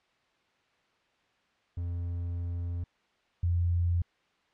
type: tone pair in turn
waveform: triangle / sine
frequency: 86.7 / 86.7 Hz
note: F2 / F2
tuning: -12 / -12 cents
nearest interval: unison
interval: 0 cents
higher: neither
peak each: -29 / -24 dBFS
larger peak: second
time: 1.77-2.84 / 3.43-4.02 s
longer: first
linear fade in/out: 5 ms
effects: white hiss -69 dBFS RMS until 4.53 s + low-pass 3000 Hz 12 dB/octave